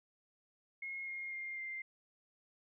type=tone with pitch steps; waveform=sine; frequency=2158 / 2137 / 2116 / 2095 Hz; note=C#7 / C7 / C7 / C7; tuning=-47 / +36 / +19 / +2 cents; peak=-40 dBFS; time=0.82-1.82 s; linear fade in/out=5 ms; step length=250 ms; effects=none